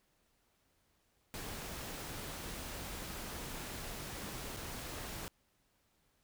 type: noise with dropouts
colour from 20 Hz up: pink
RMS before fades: -44 dBFS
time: 1.34-5.28 s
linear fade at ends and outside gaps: 0 ms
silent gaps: 4.565-4.569 s
effects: pink hiss -75 dBFS RMS until 6.23 s